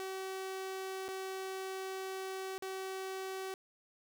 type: tone with dropouts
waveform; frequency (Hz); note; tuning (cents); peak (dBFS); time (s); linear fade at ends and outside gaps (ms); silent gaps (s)
sawtooth; 380.8; F#4; +50; -35; 0-3.54; 0; 1.082-1.087 / 2.58-2.623
effects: none